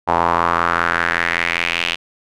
sawtooth tone with band-pass filter sweep, 85.1 Hz, F2, 44 cents flat, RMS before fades -18 dBFS, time 0.07-1.96 s, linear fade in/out 20 ms, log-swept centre 880 to 2900 Hz, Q 3.3, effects none

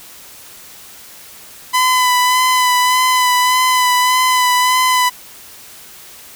sawtooth tone with vibrato, 1005 Hz, B5, 30 cents sharp, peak -7 dBFS, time 1.73-5.1 s, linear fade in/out 20 ms, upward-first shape sine, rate 1.7 Hz, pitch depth 22 cents each way, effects white hiss -38 dBFS RMS until 6.35 s

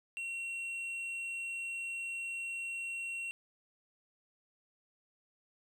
sine tone with hard clipping, 2732 Hz, F7, 39 cents flat, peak -38 dBFS, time 0.17-3.31 s, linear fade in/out 0 ms, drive 4 dB, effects none

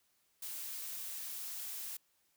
blue noise, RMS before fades -43 dBFS, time 0.42-1.97 s, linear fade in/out 5 ms, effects white hiss -75 dBFS RMS until 2.36 s

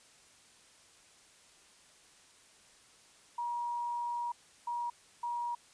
sine tone bursts at uneven times, 954 Hz, A#5, 40 cents sharp, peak -33 dBFS, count 3, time 3.38-4.32 / 4.67-4.9 / 5.23-5.55 s, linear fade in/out 5 ms, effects white hiss -61 dBFS RMS until 5.73 s + resampled to 22050 Hz

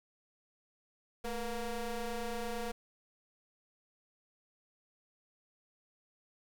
25% pulse ring-modulated tone, 232.6 Hz, A#3, 4 cents flat, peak -29 dBFS, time 1.24-2.72 s, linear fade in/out 10 ms, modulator 247 Hz, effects none

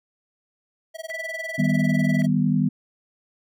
square tone with tremolo, 647 Hz, E5, 32 cents flat, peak -30 dBFS, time 0.94-2.27 s, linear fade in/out 20 ms, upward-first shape sine, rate 20 Hz, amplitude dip 100%
sine tone, 1975.5 Hz, B6, in tune, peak -30 dBFS, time 1.1-2.22 s, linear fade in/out 0 ms
sine chord, Eb augmented, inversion none, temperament equal, 155.56 / 196 / 246.9 Hz, Eb3 / G3 / B3, 0 / 0 / 0 cents, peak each -22 dBFS, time 1.58-2.69 s, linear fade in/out 10 ms
effects none

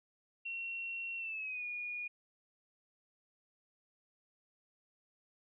sine tone with pitch glide, 2728 to 2444 Hz, F7 to D#7, -41 to -32 cents, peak -38 dBFS, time 0.45-2.08 s, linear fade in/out 10 ms, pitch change -191 cents, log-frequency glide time 1.17-1.65 s, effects none

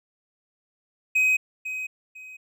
triangle tone with echo, 2523 Hz, D#7, 23 cents sharp, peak -16 dBFS, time 1.15-1.37 s, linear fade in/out 10 ms, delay 500 ms, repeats 2, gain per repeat -11 dB, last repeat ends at 2.37 s, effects none

